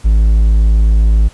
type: tone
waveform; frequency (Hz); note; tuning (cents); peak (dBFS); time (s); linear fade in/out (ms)
triangle; 53.8; A1; -38; -4; 0.04-1.29; 20
effects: pink hiss -42 dBFS RMS until 1.33 s + resampled to 24000 Hz